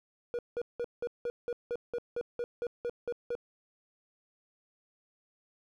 triangle tone bursts, 479.6 Hz, A#4, 49 cents sharp, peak -29 dBFS, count 14, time 0.34-3.352 s, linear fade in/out 0 ms, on 48 ms, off 180 ms, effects none

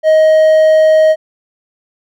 triangle tone, 628 Hz, D#5, 16 cents sharp, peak -3 dBFS, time 0.03-1.16 s, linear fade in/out 50 ms, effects none

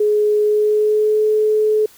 sine tone with pitch glide, 420.7 to 429 Hz, G#4 to A4, +22 to -44 cents, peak -12 dBFS, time 0-1.86 s, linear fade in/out 5 ms, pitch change +34 cents, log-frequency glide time 0.41-1.24 s, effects white hiss -47 dBFS RMS until 1.97 s

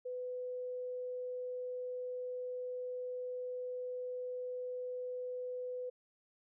sine tone, 500 Hz, B4, 21 cents sharp, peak -38 dBFS, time 0.05-5.9 s, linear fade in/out 10 ms, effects none

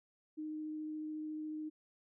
sine tone with vibrato, 308.3 Hz, D#4, 16 cents flat, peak -39 dBFS, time 0.37-1.7 s, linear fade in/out 20 ms, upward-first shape triangle, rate 14 Hz, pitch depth 9 cents each way, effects none

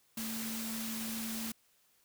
sine tone in noise, 224.1 Hz, A3, 32 cents sharp, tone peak -39 dBFS, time 0.17-1.52 s, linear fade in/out 5 ms, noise white, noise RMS -41 dBFS, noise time 0.17-1.52 s, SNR -1 dB, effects white hiss -70 dBFS RMS until 2.04 s

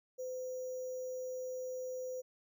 sine tone with sample-and-hold, 510 Hz, C5, 44 cents flat, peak -38 dBFS, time 0.18-2.22 s, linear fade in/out 20 ms, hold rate 6300 Hz, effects none

